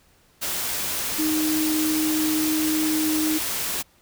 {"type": "tone in noise", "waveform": "sine", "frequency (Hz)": 311.1, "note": "D#4", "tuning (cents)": 0, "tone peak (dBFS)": -21, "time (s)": [1.18, 3.39], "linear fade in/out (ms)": 20, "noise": "white", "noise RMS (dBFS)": -27, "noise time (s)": [0.41, 3.83], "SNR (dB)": 3, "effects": ["pink hiss -59 dBFS RMS until 4.01 s"]}